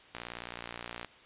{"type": "click train", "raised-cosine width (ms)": 0.3, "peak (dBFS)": -23, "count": 54, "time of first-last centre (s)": [0.15, 1.047], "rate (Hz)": 59.1, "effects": ["white hiss -56 dBFS RMS until 1.25 s", "resampled to 8000 Hz"]}